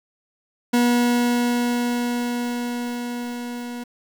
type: tone with level ramp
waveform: 40% pulse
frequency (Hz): 241.6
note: B3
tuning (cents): -38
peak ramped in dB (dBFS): -14 to -29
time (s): 0.73-3.84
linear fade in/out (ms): 10
effects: 8-bit